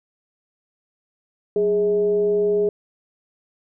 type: tone with frequency modulation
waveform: sine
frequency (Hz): 413.5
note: G#4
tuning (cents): -8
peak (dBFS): -16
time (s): 1.56-2.69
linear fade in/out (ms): 2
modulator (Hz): 228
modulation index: 0.36
effects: none